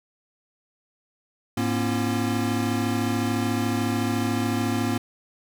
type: tone cluster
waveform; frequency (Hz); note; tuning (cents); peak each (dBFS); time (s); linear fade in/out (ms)
square; 106.3 / 238.7 / 272.6 / 344.2; G#2 / A#3 / C#4 / F4; +41 / +41 / -29 / -25; -29 / -27 / -29 / -32; 1.57-4.98; 5
effects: none